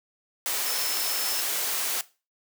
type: tone in noise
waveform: sine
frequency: 5274 Hz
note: E8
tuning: in tune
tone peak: -33 dBFS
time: 0.66-1.41 s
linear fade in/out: 0 ms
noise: white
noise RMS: -28 dBFS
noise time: 0.46-2.01 s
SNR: -8 dB
effects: noise-tail reverb RT60 0.3 s tail -18 dB re dry + high-pass 400 Hz 12 dB/octave